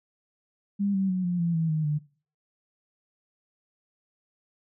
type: tone with pitch steps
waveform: sine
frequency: 200.7 / 192.41 / 184.47 / 176.85 / 169.55 / 162.55 / 155.84 / 149.4 Hz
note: G3 / G3 / F#3 / F3 / E3 / E3 / D#3 / D3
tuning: +41 / -32 / -5 / +22 / +49 / -24 / +3 / +30 cents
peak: -23 dBFS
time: 0.79-1.99 s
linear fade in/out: 20 ms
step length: 150 ms
effects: noise-tail reverb RT60 0.4 s tail -20 dB re dry